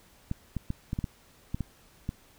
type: clicks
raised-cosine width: 5 ms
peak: -18 dBFS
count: 9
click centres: 0.314 / 0.567 / 0.704 / 0.931 / 0.989 / 1.042 / 1.545 / 1.607 / 2.091 s
effects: pink hiss -59 dBFS RMS until 2.38 s

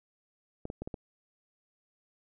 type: clicks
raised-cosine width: 2 ms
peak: -24 dBFS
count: 5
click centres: 0.654 / 0.701 / 0.82 / 0.875 / 0.942 s
effects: none

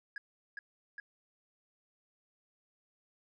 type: tone with echo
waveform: sine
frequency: 1661.2 Hz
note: G#6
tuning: in tune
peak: -36 dBFS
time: 0.16-0.18 s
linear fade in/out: 2 ms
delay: 410 ms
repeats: 2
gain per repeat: -2 dB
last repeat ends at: 1 s
effects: tanh soft clip ceiling -38 dBFS

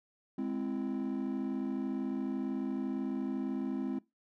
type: chord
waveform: triangle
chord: Ab augmented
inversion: none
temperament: equal with one note detuned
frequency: 207.7 / 261.6 / 333.5 Hz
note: Ab3 / C4 / E4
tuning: 0 / 0 / +20 cents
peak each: -35 / -32 / -37 dBFS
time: 0.38-3.99 s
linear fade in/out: 5 ms
effects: noise-tail reverb RT60 0.2 s tail -21 dB re dry + tanh soft clip ceiling -25 dBFS

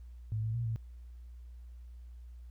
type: tone with pitch steps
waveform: sine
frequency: 108.7 / 111 / 118.1 / 112.8 Hz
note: A2 / A2 / A#2 / A2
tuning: -21 / +16 / +23 / +44 cents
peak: -31 dBFS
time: 0.32-0.76 s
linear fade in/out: 0 ms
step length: 110 ms
effects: added 60 Hz sine -46 dBFS peak until 2.5 s + pink hiss -75 dBFS RMS until 2.5 s

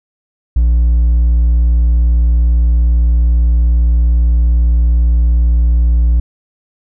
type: tone with hard clipping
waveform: sine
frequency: 58.8 Hz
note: A#1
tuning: 16 cents sharp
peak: -8 dBFS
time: 0.56-6.2 s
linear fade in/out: 5 ms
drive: 2 dB
effects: none

